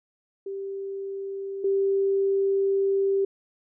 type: tone pair in turn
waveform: sine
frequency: 392 / 392 Hz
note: G4 / G4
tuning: 0 / 0 cents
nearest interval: unison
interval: 0 cents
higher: neither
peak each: -30 / -20 dBFS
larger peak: second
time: 0.46-1.64 / 1.64-3.25 s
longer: second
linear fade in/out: 5 ms
effects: none